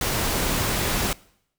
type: noise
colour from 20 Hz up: pink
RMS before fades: -24 dBFS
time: 0.01-1.13 s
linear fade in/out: 2 ms
effects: noise-tail reverb RT60 0.7 s tail -22 dB re dry